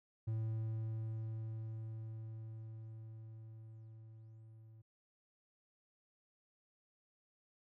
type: tone with level ramp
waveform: triangle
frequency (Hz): 111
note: A2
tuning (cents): +16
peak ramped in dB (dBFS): -33 to -54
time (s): 0.27-4.82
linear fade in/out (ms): 10
effects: none